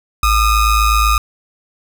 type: ring-modulated tone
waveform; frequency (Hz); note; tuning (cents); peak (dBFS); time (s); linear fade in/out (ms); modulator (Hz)
square; 634; D#5; +32; -8; 0.23-1.18; 2; 580
effects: none